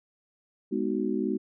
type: chord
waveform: sine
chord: G# minor seventh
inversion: none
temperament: just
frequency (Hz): 207.7 / 249.2 / 311.5 / 373.8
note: G#3 / B3 / D#4 / F#4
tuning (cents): 0 / +16 / +2 / +18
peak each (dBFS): -31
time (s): 0.71-1.38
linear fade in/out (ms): 20
effects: none